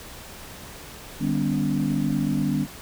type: tone cluster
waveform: sine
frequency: 151.3 / 199.3 / 248.4 / 284.4 Hz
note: D#3 / G3 / B3 / C#4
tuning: -48 / +29 / +10 / +45 cents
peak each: -26 dBFS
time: 1.19-2.67 s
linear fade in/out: 50 ms
effects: tanh soft clip ceiling -12 dBFS + pink hiss -41 dBFS RMS until 2.81 s